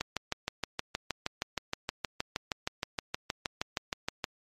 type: click train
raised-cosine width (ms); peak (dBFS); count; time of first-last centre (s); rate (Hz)
0.2; -13; 28; 0.01-4.242; 6.38
effects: MP3 64 kbps